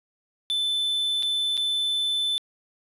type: tone with dropouts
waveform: triangle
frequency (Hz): 3520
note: A7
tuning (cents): 0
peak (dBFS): -21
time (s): 0.5-2.38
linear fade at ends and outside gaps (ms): 0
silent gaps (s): 1.225-1.231 / 1.57-1.576
effects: resampled to 32000 Hz + 9-bit